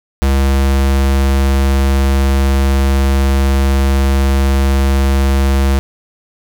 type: tone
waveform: square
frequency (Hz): 68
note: C#2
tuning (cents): -33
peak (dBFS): -10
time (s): 0.22-5.79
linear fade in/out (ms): 0
effects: none

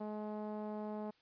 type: tone with low-pass filter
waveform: sawtooth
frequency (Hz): 211.9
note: G#3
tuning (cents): +35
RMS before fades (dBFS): -42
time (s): 0-1.11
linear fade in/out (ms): 10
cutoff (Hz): 800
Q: 2
effects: white hiss -71 dBFS RMS until 1.21 s + resampled to 11025 Hz

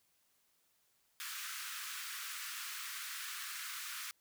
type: high-pass noise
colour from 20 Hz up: pink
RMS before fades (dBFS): -44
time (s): 1.2-4.11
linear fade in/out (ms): 0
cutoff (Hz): 1200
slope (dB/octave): 48
effects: white hiss -75 dBFS RMS until 4.2 s

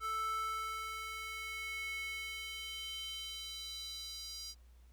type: tone with high-pass filter sweep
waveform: square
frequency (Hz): 440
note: A4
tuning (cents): 0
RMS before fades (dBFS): -42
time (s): 0-4.55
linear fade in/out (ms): 50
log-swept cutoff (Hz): 1200 to 4900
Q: 4.5
effects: added 60 Hz sine -57 dBFS peak until 4.92 s + pink hiss -73 dBFS RMS until 4.92 s

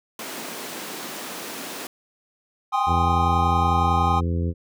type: high-pass noise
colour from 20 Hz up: pink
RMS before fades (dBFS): -34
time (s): 0.19-1.87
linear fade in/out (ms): 2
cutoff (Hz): 210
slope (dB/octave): 24
type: chord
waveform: triangle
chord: Ab major seventh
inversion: third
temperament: equal with one note detuned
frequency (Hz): 784 / 814.9 / 1046.5 / 1244.5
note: G5 / Ab5 / C6 / Eb6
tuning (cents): 0 / -33 / 0 / 0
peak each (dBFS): -23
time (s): 2.72-4.21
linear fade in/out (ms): 20
type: harmonic tone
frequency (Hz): 85.2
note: F2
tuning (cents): -42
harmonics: 1 / 2 / 3 / 4 / 5 / 6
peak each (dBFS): -22 / -28 / -32 / -34 / -36 / -38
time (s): 2.86-4.54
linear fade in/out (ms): 50
effects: none

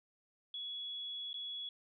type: tone with dropouts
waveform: sine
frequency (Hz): 3375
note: G#7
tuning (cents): +27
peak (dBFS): -40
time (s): 0.54-1.69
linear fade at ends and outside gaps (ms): 2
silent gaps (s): 1.331-1.341
effects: none

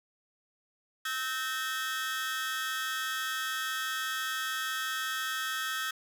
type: tone cluster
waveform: 40% pulse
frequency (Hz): 1295 / 1549 / 1839 / 3343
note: E6 / G6 / A#6 / G#7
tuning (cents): -31 / -21 / -24 / +11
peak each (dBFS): -36 / -35 / -37 / -38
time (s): 1.05-5.91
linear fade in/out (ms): 5
effects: none

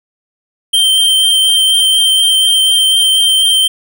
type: tone with vibrato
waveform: square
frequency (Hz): 3136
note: G7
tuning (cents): 0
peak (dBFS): -8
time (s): 0.73-3.68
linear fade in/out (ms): 10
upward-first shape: sine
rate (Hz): 4.1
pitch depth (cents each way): 13
effects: none

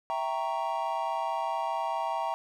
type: chord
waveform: triangle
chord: E diminished seventh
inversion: none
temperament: equal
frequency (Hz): 659.3 / 784 / 932.3 / 1108.7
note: E5 / G5 / Bb5 / Db6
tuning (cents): 0 / 0 / 0 / 0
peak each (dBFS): -33 / -32 / -30 / -36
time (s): 0.1-2.34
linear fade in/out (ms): 0
effects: none

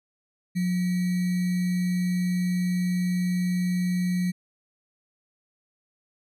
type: tone with sample-and-hold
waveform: sine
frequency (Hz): 180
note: F#3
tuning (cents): -47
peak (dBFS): -22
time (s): 0.55-4.32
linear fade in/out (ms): 20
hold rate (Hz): 2100
effects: resampled to 32000 Hz

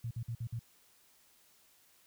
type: tone bursts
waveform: sine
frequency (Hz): 116.54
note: A#2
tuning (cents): 0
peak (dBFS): -35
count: 5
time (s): 0.04-0.593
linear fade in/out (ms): 5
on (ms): 69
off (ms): 52
effects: white hiss -66 dBFS RMS until 2.06 s

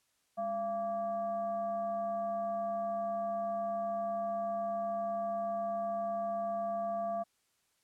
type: tone with frequency modulation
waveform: sine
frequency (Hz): 682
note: F5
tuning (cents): -41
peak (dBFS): -32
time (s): 0.37-7.24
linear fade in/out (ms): 20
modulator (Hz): 479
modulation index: 0.5
effects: white hiss -75 dBFS RMS until 7.83 s + low-pass 11000 Hz 12 dB/octave

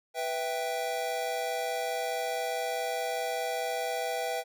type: chord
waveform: square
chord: E minor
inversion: second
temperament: equal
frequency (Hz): 493.9 / 659.3 / 784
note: B4 / E5 / G5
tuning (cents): 0 / 0 / 0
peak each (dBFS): -36 / -35 / -35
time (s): 0.14-4.44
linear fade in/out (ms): 50
effects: none

